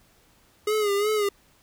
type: tone with vibrato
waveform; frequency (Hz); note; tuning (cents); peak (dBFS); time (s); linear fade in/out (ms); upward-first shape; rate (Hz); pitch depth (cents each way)
square; 415.3; G#4; 0; -22; 0.67-1.29; 5; sine; 2.8; 69
effects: pink hiss -60 dBFS RMS until 1.62 s